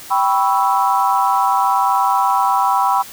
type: chord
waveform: sine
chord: C# half-diminished seventh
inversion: second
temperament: equal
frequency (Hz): 784 / 987.8 / 1108.7 / 1318.5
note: G5 / B5 / C#6 / E6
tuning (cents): 0 / 0 / 0 / 0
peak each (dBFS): -17 / -16 / -21 / -21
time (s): 0.1-3.03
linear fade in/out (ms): 20
effects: white hiss -36 dBFS RMS until 3.12 s